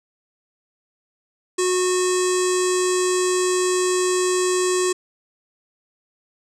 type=tone with low-pass filter; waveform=square; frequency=365.5 Hz; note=F#4; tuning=21 cents flat; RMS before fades=-20 dBFS; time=1.58-4.93 s; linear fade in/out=10 ms; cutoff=7900 Hz; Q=6.3; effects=none